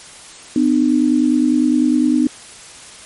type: tone pair together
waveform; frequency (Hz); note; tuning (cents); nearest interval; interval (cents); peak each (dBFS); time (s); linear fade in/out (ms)
sine; 252.5 / 302.4; B3 / D#4; +39 / -49; minor third; 312; -14; 0.56-2.27; 2
effects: white hiss -38 dBFS RMS until 3.05 s + MP3 48 kbps